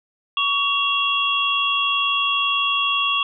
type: tone cluster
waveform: sine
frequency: 1130 / 2756 / 3318 Hz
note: C#6 / F7 / G#7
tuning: +33 / -24 / -2 cents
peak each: -22 dBFS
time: 0.37-3.23 s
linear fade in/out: 2 ms
effects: none